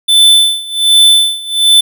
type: tone with tremolo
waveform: square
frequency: 3520 Hz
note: A7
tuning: in tune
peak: -3 dBFS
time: 0.08-1.81 s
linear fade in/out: 10 ms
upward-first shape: sine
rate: 1.3 Hz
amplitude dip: 90%
effects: none